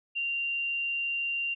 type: tone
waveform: sine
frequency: 2773 Hz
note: F7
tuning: 13 cents flat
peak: -28 dBFS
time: 0.15-1.55 s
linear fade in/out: 20 ms
effects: none